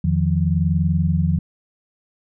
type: tone cluster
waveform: sine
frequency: 84.6 / 154.9 / 175.6 Hz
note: E2 / D#3 / F3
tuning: +45 / -7 / +10 cents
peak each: -20 dBFS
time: 0.04-1.39 s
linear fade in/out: 5 ms
effects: none